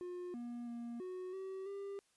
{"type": "tone with pitch steps", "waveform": "triangle", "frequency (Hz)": [357.2, 239.3, 236.1, 367.8, 381.8, 397.4], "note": ["F4", "A#3", "A#3", "F#4", "G4", "G4"], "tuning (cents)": [39, 46, 22, -10, -46, 24], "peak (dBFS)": -40, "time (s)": [0.01, 1.99], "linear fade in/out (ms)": 0, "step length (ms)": 330, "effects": ["white hiss -75 dBFS RMS until 2.16 s", "resampled to 24000 Hz"]}